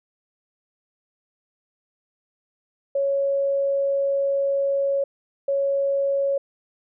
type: tone pair in turn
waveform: sine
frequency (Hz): 554.4 / 554.4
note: C#5 / C#5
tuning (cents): 0 / 0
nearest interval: unison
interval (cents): 0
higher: neither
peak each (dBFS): -19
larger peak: neither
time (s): 2.95-5.04 / 5.48-6.38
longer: first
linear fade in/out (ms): 5
effects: none